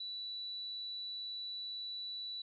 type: tone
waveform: sine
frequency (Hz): 3951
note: B7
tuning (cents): 0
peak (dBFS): -40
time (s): 0-2.42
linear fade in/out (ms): 5
effects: none